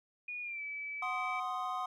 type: tone with pitch glide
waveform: sine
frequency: 2451 to 2300 Hz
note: D#7 to D7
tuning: -27 to -37 cents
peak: -38 dBFS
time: 0.28-1.4 s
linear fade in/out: 5 ms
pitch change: -110 cents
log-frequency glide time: 0.42-0.62 s
type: chord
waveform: triangle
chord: C diminished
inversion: second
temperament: equal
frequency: 740 / 1046.5 / 1244.5 Hz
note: Gb5 / C6 / Eb6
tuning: 0 / 0 / 0 cents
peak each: -37 dBFS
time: 1.02-1.86 s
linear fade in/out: 5 ms
effects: none